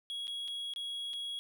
triangle tone with dropouts, 3322 Hz, G#7, in tune, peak -35 dBFS, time 0.1-1.39 s, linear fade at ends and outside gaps 0 ms, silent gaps 0.271-0.279 / 0.478-0.482 / 0.737-0.761 / 1.133-1.137 s, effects none

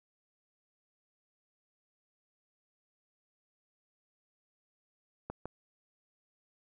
clicks, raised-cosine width 1 ms, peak -24 / -25 dBFS, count 2, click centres 5.3 / 5.456 s, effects none

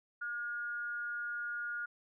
sine tone with frequency modulation, 1431 Hz, F6, 42 cents sharp, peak -36 dBFS, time 0.21-1.86 s, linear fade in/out 10 ms, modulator 239 Hz, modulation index 0.27, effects none

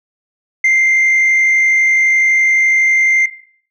sine tone with frequency modulation, 2093 Hz, C7, in tune, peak -6 dBFS, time 0.64-3.26 s, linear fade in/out 5 ms, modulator 51.9 Hz, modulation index 0.51, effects noise-tail reverb RT60 0.5 s tail -17 dB re dry + tanh soft clip ceiling -7 dBFS

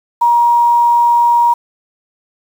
sine tone with quantisation, 948 Hz, A#5, 29 cents sharp, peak -7 dBFS, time 0.21-1.54 s, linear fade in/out 10 ms, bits 6, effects none

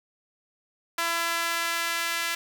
sawtooth tone with high-pass filter sweep, 336.4 Hz, E4, 35 cents sharp, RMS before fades -28 dBFS, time 0.98-2.35 s, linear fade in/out 5 ms, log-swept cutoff 1200 to 1800 Hz, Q 1.2, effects none

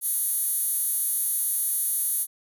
15% pulse tone with high-pass filter, 384.8 Hz, G4, 32 cents flat, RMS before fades -26 dBFS, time 0.01-2.27 s, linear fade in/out 50 ms, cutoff 11000 Hz, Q 5.4, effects none

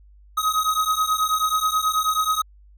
square beating tone pair, 1259 / 1268.3 Hz, D#6 / D#6, +20 / +33 cents, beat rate 9.3 Hz, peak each -23 dBFS, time 0.37-2.42 s, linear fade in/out 10 ms, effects added 50 Hz sine -47 dBFS peak until 2.77 s

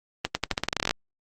accelerating click train, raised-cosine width 0.2 ms, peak -6 dBFS, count 15, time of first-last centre 0.25-0.91 s, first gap 100 ms, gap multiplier 0.87, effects Opus 32 kbps

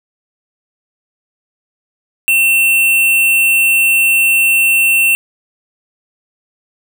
square tone, 2700 Hz, E7, 41 cents sharp, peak -9 dBFS, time 2.28-5.15 s, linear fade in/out 0 ms, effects none

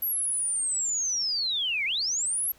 sine linear two-way sweep, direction down then up, 11810 to 2057 to 11810 Hz, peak -25 dBFS, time 0.02-2.52 s, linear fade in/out 5 ms, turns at 1.85 s, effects pink hiss -58 dBFS RMS until 2.58 s

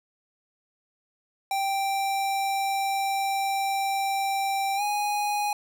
square tone with pitch glide, 784 to 827.7 Hz, G5 to G#5, 0 to -6 cents, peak -25 dBFS, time 1.51-5.53 s, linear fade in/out 2 ms, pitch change +94 cents, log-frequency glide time 4.76-4.82 s, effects none

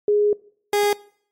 sine / 30% pulse tone pair in turn, 415.3 / 411.2 Hz, G#4 / G#4, 0 / -17 cents, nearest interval unison, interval 17 cents, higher first, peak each -14 dBFS, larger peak neither, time 0.08-0.33 / 0.73-0.93 s, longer first, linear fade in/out 2 ms, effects noise-tail reverb RT60 0.6 s tail -22 dB re dry + MP3 64 kbps

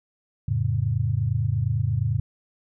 sine chord, F augmented, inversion none, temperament equal, 87.31 / 110 / 138.59 Hz, F2 / A2 / C#3, 0 / 0 / 0 cents, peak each -28 / -23 / -26 dBFS, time 0.48-2.2 s, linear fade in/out 5 ms, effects none

